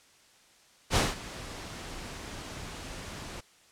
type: noise with ADSR envelope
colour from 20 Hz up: pink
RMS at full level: -23 dBFS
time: 0.9-3.41 s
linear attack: 58 ms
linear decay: 190 ms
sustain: -18 dB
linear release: 13 ms
effects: white hiss -60 dBFS RMS until 3.71 s + low-pass 8000 Hz 12 dB/octave